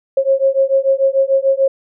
sine beating tone pair, 537 / 543.8 Hz, C5 / C#5, +45 / -33 cents, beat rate 6.8 Hz, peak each -14 dBFS, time 0.17-1.68 s, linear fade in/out 5 ms, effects none

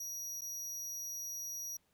40% pulse tone with dropouts, 5770 Hz, F#8, 44 cents flat, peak -39 dBFS, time 0-1.77 s, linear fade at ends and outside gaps 5 ms, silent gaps 0.41-0.417 s, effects pink hiss -75 dBFS RMS until 1.93 s

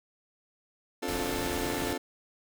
30% pulse chord, D minor seventh, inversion third, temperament just, 264.3 / 293.7 / 352.4 / 440.5 Hz, C4 / D4 / F4 / A4, +18 / 0 / +16 / +2 cents, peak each -34 / -36 / -34 / -34 dBFS, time 1.02-1.98 s, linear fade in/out 10 ms
pink noise, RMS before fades -36 dBFS, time 1.08-1.93 s, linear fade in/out 2 ms
effects none

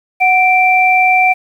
sine tone pair together, 740.3 / 2349 Hz, F#5 / D7, +1 / 0 cents, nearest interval octave + minor sixth, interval 1999 cents, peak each -10 dBFS, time 0.2-1.34 s, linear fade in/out 20 ms, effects 7-bit

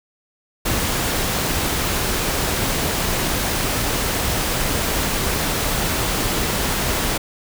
pink noise, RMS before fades -21 dBFS, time 0.65-7.18 s, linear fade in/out 10 ms, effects none

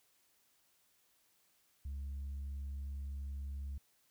sine tone, 69.3 Hz, C#2, in tune, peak -37 dBFS, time 1.85-3.78 s, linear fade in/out 5 ms, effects tanh soft clip ceiling -38 dBFS + white hiss -73 dBFS RMS until 4.1 s

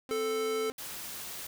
sawtooth tone with vibrato, 260 Hz, C4, 11 cents flat, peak -37 dBFS, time 0.09-0.72 s, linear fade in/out 0 ms, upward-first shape triangle, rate 13 Hz, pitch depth 16 cents each way
square tone, 440 Hz, A4, in tune, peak -30 dBFS, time 0.11-0.7 s, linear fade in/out 0 ms
white noise, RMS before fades -41 dBFS, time 0.78-1.47 s, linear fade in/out 5 ms
effects none

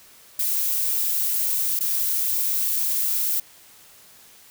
violet noise with dropouts, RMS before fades -23 dBFS, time 0.39-3.4 s, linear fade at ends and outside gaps 5 ms, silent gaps 1.792-1.806 s, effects white hiss -50 dBFS RMS until 4.5 s

